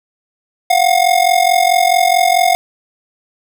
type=ring-modulated tone; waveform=square; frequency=717 Hz; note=F5; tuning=45 cents sharp; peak=-7 dBFS; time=0.7-2.55 s; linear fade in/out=0 ms; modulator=22.3 Hz; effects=none